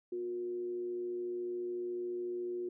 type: tone with frequency modulation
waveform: sine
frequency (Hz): 359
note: F4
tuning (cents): +48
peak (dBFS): -35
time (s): 0.12-2.69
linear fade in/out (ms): 5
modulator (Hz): 114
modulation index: 0.24
effects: none